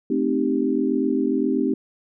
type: chord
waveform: sine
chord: A half-diminished seventh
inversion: none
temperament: equal with one note detuned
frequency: 220 / 261.6 / 309.2 / 392 Hz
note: A3 / C4 / Eb4 / G4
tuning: 0 / 0 / -11 / 0 cents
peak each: -27 / -22 / -24 / -25 dBFS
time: 0.1-1.74 s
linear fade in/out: 5 ms
effects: none